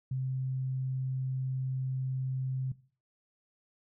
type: tone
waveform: sine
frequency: 130.81 Hz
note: C3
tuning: in tune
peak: -30 dBFS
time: 0.11-2.72 s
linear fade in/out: 5 ms
effects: noise-tail reverb RT60 0.4 s tail -18 dB re dry